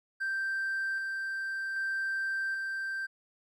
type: tone with tremolo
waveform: triangle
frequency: 1568 Hz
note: G6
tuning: in tune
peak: -27 dBFS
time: 0.2-3.07 s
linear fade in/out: 20 ms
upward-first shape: square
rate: 0.64 Hz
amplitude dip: 30%
effects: tanh soft clip ceiling -25 dBFS

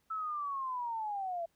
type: linear sweep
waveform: sine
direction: down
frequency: 1318.5 to 659.3 Hz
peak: -34 dBFS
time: 0.1-1.46 s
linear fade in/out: 10 ms
effects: pink hiss -75 dBFS RMS until 1.55 s

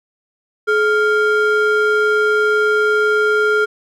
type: ring-modulated tone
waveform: triangle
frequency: 911 Hz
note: A#5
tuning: 40 cents flat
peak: -7 dBFS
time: 0.67-3.66 s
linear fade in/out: 20 ms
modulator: 486 Hz
effects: none

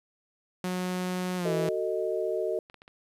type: tone with pitch glide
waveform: sawtooth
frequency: 182.2 to 164.21 Hz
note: F#3 to E3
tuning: -26 to -6 cents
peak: -25 dBFS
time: 0.64-1.69 s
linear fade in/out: 2 ms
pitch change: -180 cents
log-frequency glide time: 1.37-1.53 s
type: chord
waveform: sine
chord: D# diminished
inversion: first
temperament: just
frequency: 373.4 / 448 / 622.3 Hz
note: F#4 / A4 / D#5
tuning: +16 / +31 / 0 cents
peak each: -31 dBFS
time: 1.45-2.59 s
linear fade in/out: 2 ms
type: clicks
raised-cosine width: 0.3 ms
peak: -33 dBFS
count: 4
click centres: 2.699 / 2.743 / 2.819 / 2.879 s
effects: resampled to 32000 Hz + 10-bit

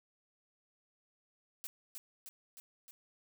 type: noise with echo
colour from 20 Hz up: blue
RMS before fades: -43 dBFS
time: 1.64-1.67 s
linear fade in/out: 0 ms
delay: 310 ms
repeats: 4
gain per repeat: -3 dB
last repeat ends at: 2.91 s
effects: none

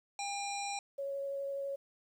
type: harmonic tone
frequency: 803 Hz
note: G5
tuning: 41 cents sharp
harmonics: 1 / 3 / 5 / 7 / 9 / 10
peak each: -38 / -43 / -45 / -46 / -48 / -48 dBFS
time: 0.19-0.79 s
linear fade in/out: 2 ms
type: tone with vibrato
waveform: sine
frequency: 554.4 Hz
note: C#5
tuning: in tune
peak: -35 dBFS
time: 0.98-1.76 s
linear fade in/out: 10 ms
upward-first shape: sine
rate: 12 Hz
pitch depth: 8 cents each way
effects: 11-bit

